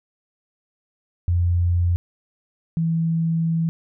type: tone pair in turn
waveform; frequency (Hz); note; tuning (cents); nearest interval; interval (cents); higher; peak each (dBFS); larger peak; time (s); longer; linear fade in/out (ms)
sine; 87.31 / 164.25; F2 / E3; 0 / -6; major seventh; 1094; second; -16 / -18; first; 1.28-1.96 / 2.77-3.69; second; 0
effects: none